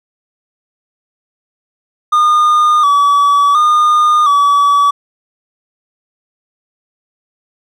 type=tone with vibrato; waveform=triangle; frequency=1180 Hz; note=D6; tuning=8 cents sharp; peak=-5 dBFS; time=2.12-4.91 s; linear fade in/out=10 ms; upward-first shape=square; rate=0.7 Hz; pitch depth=55 cents each way; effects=none